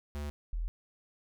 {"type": "tone pair in turn", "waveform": ["square", "sine"], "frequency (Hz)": [73.3, 41.14], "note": ["D2", "E1"], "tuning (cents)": [-3, -3], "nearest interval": "minor seventh", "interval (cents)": 1000, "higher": "first", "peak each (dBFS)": [-36, -31], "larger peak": "second", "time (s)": [[0.15, 0.3], [0.53, 0.68]], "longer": "neither", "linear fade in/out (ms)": 0, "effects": []}